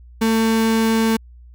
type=tone; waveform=35% pulse; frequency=224 Hz; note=A3; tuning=31 cents sharp; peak=-13 dBFS; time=0.21-1.17 s; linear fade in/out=10 ms; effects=added 60 Hz sine -40 dBFS peak until 1.54 s